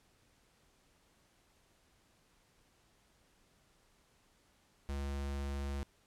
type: tone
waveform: square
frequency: 69.8 Hz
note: C#2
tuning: 13 cents sharp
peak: -37 dBFS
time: 4.89-5.83 s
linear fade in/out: 0 ms
effects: pink hiss -70 dBFS RMS until 6.06 s + low-pass 11000 Hz 12 dB/octave